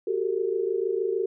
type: tone cluster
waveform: sine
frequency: 372 / 398.4 / 453.2 Hz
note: F#4 / G4 / A#4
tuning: +9 / +28 / -49 cents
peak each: -28 dBFS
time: 0.07-1.26 s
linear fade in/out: 5 ms
effects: none